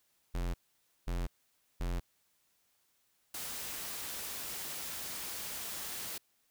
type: tone bursts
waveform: square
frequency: 43.65 Hz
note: F1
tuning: in tune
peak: -33 dBFS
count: 3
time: 0.34-2 s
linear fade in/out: 10 ms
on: 200 ms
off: 530 ms
type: noise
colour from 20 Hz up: white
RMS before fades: -41 dBFS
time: 3.34-6.18 s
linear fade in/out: 5 ms
effects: white hiss -74 dBFS RMS until 6.5 s